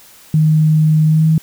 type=tone with pitch glide; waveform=sine; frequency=155.56 to 158.74 Hz; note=D#3 to D#3; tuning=0 to +35 cents; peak=-8 dBFS; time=0.34-1.38 s; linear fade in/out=2 ms; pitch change=+35 cents; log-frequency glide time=1.06-1.26 s; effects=white hiss -43 dBFS RMS until 1.42 s